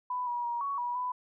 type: tone with pitch steps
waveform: sine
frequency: 995 / 963 / 949 / 1118 / 969 / 996 Hz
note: B5 / B5 / A#5 / C#6 / B5 / B5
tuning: +13 / -44 / +31 / +14 / -33 / +14 cents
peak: -30 dBFS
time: 0.1-1.12 s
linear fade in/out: 5 ms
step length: 170 ms
effects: none